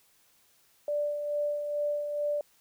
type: tone with tremolo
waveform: sine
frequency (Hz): 587.3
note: D5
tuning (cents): 0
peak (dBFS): -26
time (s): 0.88-2.41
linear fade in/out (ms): 2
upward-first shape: sine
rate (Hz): 2.3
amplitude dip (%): 45
effects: white hiss -65 dBFS RMS until 2.6 s